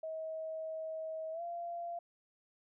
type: tone with pitch glide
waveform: sine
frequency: 638 to 687.8 Hz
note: D#5 to F5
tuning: +43 to -27 cents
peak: -38 dBFS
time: 0.03-1.99 s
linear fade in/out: 5 ms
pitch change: +130 cents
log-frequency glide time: 1.32-1.42 s
effects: none